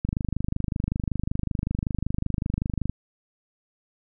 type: click train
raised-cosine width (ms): 5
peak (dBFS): -13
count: 73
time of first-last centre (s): 0.05-2.896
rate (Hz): 25.3
effects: none